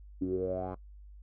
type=tone with low-pass filter sweep; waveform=10% pulse; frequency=92.1 Hz; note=F#2; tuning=7 cents flat; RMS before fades=-33 dBFS; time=0.21-0.75 s; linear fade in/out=10 ms; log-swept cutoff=280 to 970 Hz; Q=9.8; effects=noise-tail reverb RT60 0.1 s tail -21 dB re dry + added 50 Hz sine -48 dBFS peak until 1.22 s